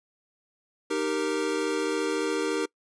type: chord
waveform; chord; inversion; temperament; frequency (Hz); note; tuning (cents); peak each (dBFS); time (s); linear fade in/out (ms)
square; Eb major; none; equal with one note detuned; 308.6 / 392 / 466.2; Eb4 / G4 / Bb4; -14 / 0 / 0; -31 / -31 / -30; 0.9-2.66; 10
effects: noise-tail reverb RT60 0.1 s tail -24 dB re dry + resampled to 22050 Hz